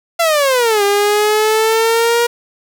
sawtooth exponential two-way sweep, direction down then up, 689 to 401.5 to 476 Hz, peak -7 dBFS, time 0.19-2.27 s, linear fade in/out 10 ms, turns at 0.83 s, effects none

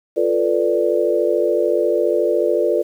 sine chord, B half-diminished seventh, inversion second, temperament equal, 349.2 / 440 / 493.9 / 587.3 Hz, F4 / A4 / B4 / D5, 0 / 0 / 0 / 0 cents, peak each -20 dBFS, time 0.16-2.83 s, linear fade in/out 20 ms, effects 8-bit

